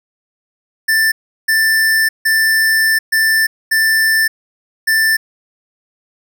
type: tone bursts at uneven times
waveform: square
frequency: 1773 Hz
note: A6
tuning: 13 cents sharp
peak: -11 dBFS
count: 6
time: 0.88-1.12 / 1.48-2.09 / 2.25-2.99 / 3.12-3.47 / 3.71-4.28 / 4.87-5.17 s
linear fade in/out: 10 ms
effects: none